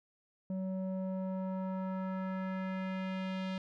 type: tone with low-pass filter sweep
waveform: square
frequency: 188.4 Hz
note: F#3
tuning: 32 cents sharp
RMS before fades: -37 dBFS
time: 0.5-3.58 s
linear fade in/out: 2 ms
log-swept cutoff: 440 to 3600 Hz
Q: 1.5
effects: none